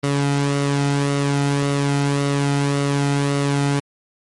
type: tone with flanger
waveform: sawtooth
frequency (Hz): 141.4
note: C#3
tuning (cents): +35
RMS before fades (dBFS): -19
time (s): 0.03-3.8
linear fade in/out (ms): 10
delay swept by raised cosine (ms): 1.2 to 1.81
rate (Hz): 1.8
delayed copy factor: -0.5
effects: MP3 48 kbps